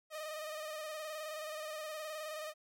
sawtooth tone with vibrato, 618 Hz, D#5, 12 cents flat, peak -37 dBFS, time 0.1-2.54 s, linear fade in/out 50 ms, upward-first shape square, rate 19 Hz, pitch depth 33 cents each way, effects none

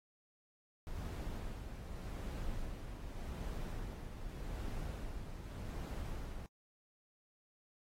brown noise with tremolo, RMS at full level -41 dBFS, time 0.87-6.46 s, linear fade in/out 0 ms, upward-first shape sine, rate 0.84 Hz, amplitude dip 45%, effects AAC 48 kbps

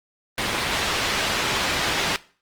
white low-pass noise, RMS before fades -24 dBFS, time 0.38-2.16 s, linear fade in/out 0 ms, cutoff 3500 Hz, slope 12 dB/octave, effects noise-tail reverb RT60 0.4 s tail -19 dB re dry + Opus 24 kbps

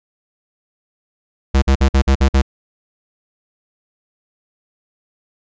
square tone bursts, 67.4 Hz, C#2, 48 cents flat, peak -10 dBFS, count 7, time 1.54-2.42 s, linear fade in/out 10 ms, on 82 ms, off 51 ms, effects resampled to 16000 Hz

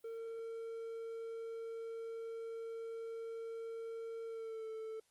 triangle tone with pitch glide, 455.3 to 441.6 Hz, A#4 to A4, -41 to +6 cents, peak -40 dBFS, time 0.04-5 s, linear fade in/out 5 ms, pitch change -53 cents, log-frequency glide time 4.26-4.68 s, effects white hiss -75 dBFS RMS until 5.1 s + Opus 32 kbps

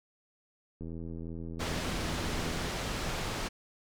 click train, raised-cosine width 3 ms, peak -29 dBFS, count 154, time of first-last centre 0.81-2.658 s, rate 82.8 Hz
pink low-pass noise, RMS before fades -35 dBFS, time 1.59-3.49 s, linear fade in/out 20 ms, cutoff 6500 Hz, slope 12 dB/octave
effects none

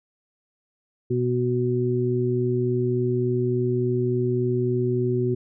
harmonic tone, 123.47 Hz, B2, in tune, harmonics 1 / 2 / 3, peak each -24 / -28 / -23 dBFS, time 1.1-5.35 s, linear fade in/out 10 ms, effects none

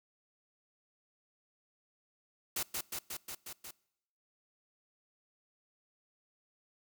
white noise with echo, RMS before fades -35 dBFS, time 2.56-2.63 s, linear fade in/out 5 ms, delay 180 ms, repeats 6, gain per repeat -2 dB, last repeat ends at 3.71 s, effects noise-tail reverb RT60 0.8 s tail -24 dB re dry

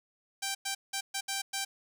5% pulse tone bursts at uneven times, 784 Hz, G5, in tune, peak -20 dBFS, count 6, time 0.42-0.55 / 0.65-0.75 / 0.93-1.01 / 1.14-1.21 / 1.28-1.42 / 1.53-1.65 s, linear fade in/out 10 ms, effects none

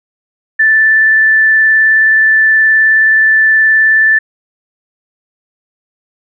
sine tone with vibrato, 1760 Hz, A6, in tune, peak -5 dBFS, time 0.59-4.19 s, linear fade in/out 10 ms, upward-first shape sine, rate 19 Hz, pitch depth 9 cents each way, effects none

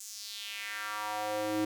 square tone with high-pass filter sweep, 105.9 Hz, G#2, 34 cents sharp, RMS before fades -36 dBFS, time 0-1.65 s, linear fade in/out 5 ms, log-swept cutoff 7400 to 300 Hz, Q 2.6, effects none

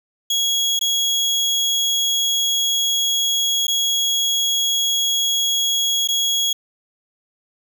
30% pulse tone with dropouts, 3322 Hz, G#7, in tune, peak -14 dBFS, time 0.3-6.53 s, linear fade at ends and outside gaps 5 ms, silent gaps 0.792-0.811 / 3.67-3.68 / 6.075-6.086 s, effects none

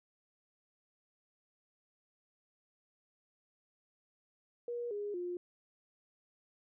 sine tone with pitch steps, 478.3 / 411.6 / 354.2 Hz, A#4 / G#4 / F4, +44 / -16 / +24 cents, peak -36 dBFS, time 4.68-5.37 s, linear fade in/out 2 ms, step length 230 ms, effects none

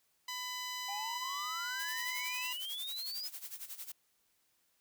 10% pulse tone, 1000 Hz, B5, 21 cents sharp, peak -30 dBFS, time 0.28-2.53 s, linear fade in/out 5 ms
triangle exponential sweep, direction up, 780 to 5130 Hz, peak -38 dBFS, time 0.88-3.28 s, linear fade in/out 10 ms
blue noise with tremolo, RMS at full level -43 dBFS, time 1.79-3.92 s, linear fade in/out 5 ms, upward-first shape sine, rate 11 Hz, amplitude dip 80%
effects white hiss -75 dBFS RMS until 4.8 s

